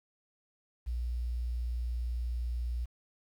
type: tone with quantisation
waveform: sine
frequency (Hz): 59.8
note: A#1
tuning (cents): +45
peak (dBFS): -31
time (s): 0.86-2.86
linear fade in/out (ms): 20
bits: 10
effects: none